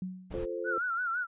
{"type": "tone with exponential decay", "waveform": "sine", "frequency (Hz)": 185, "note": "F#3", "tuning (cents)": 0, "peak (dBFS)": -31, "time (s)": [0.02, 0.53], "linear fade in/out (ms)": 2, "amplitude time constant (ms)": 110}
{"type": "noise", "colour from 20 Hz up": "brown", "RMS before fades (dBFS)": -39, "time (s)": [0.3, 0.46], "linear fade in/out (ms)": 20}
{"type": "chord", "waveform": "sine", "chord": "F major", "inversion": "none", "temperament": "equal", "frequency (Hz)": [349.2, 440, 523.3], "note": ["F4", "A4", "C5"], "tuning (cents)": [0, 0, 0], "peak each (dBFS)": -37, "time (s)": [0.34, 0.78], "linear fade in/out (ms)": 0}
{"type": "tone with vibrato", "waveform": "sine", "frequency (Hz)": 1414, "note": "F6", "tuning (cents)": 21, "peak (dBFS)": -29, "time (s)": [0.64, 1.27], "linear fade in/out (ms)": 50, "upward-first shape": "sine", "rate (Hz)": 5.9, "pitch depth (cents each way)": 100}
{"effects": ["resampled to 8000 Hz"]}